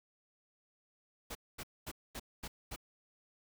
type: noise bursts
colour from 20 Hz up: pink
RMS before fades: -43 dBFS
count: 6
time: 1.3-2.762 s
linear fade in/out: 10 ms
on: 52 ms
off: 230 ms
effects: none